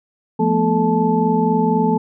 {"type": "tone cluster", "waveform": "sine", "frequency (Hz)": [173.2, 217.2, 241.2, 435.3, 872], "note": ["F3", "A3", "B3", "A4", "A5"], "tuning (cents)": [-14, -22, -41, -19, -16], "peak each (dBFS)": -20, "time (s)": [0.39, 1.98], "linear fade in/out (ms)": 10, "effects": []}